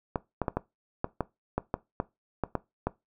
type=clicks; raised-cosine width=1 ms; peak=-13 dBFS; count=12; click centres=0.158 / 0.417 / 0.482 / 0.57 / 1.044 / 1.207 / 1.58 / 1.741 / 2.001 / 2.437 / 2.553 / 2.87 s; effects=noise-tail reverb RT60 0.2 s tail -19 dB re dry